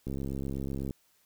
click train, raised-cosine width 3 ms, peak -23 dBFS, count 58, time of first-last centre 0.07-0.908 s, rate 68 Hz, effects white hiss -68 dBFS RMS until 1.25 s

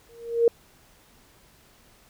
sine tone with exponential growth, 466.2 Hz, A#4, in tune, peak -12 dBFS, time 0.09-0.48 s, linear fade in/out 2 ms, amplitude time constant 83 ms, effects pink hiss -57 dBFS RMS until 2.09 s

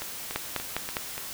two click trains, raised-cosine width 0.3 ms, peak -11 / -18 dBFS, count 4 / 5, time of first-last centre 0.36-0.969 / 0.02-1.179 s, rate 4.93 / 3.45 Hz, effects white hiss -38 dBFS RMS until 1.33 s

